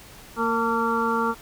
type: harmonic tone with a mistuned harmonic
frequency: 230 Hz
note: A#3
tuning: 23 cents flat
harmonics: 1 / 2 / 4 / 5 / 6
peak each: -27 / -27 / -27 / -27 / -27 dBFS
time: 0.36-1.35 s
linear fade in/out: 50 ms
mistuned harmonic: 4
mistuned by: -37 cents
effects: pink hiss -46 dBFS RMS until 1.41 s